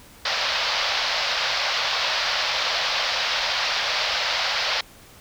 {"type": "band-pass noise", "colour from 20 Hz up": "white", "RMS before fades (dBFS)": -24, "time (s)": [0.25, 4.81], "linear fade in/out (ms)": 5, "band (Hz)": [520, 5100], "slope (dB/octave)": 48, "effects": ["pink hiss -48 dBFS RMS until 5.2 s"]}